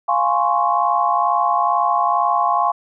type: chord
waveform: sine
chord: Db major seventh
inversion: first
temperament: equal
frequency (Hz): 698.5 / 830.6 / 1046.5 / 1108.7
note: F5 / Ab5 / C6 / Db6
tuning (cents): 0 / 0 / 0 / 0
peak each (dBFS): -20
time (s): 0.08-2.72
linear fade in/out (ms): 10
effects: none